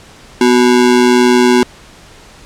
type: ring-modulated tone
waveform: square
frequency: 308.5 Hz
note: D#4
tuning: 15 cents flat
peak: -4 dBFS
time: 0.41-1.63 s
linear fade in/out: 0 ms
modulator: 60.8 Hz
effects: pink hiss -39 dBFS RMS until 2.45 s + low-pass 8000 Hz 12 dB/octave